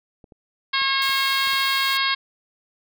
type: clicks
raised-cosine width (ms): 2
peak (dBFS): -33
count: 6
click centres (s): 0.242 / 0.322 / 0.818 / 1.094 / 1.473 / 1.534
type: harmonic tone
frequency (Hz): 542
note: C#5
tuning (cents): -39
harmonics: 2 / 3 / 4 / 5 / 6 / 7 / 8 / 9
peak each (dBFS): -25 / -26 / -26 / -31 / -27 / -28 / -28 / -33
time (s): 0.73-2.15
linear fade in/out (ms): 10
type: high-pass noise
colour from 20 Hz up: white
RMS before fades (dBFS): -35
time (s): 1.02-1.97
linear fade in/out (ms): 0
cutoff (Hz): 820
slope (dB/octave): 12
effects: none